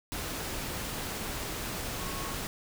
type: tone in noise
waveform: sine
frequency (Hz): 1098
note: C#6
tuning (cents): -17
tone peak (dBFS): -43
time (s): 2-2.34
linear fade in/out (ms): 0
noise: pink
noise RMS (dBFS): -36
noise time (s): 0.12-2.47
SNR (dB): -10
effects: none